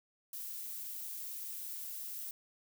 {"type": "noise", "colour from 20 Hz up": "violet", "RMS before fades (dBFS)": -43, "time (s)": [0.33, 2.31], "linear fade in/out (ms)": 2, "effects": []}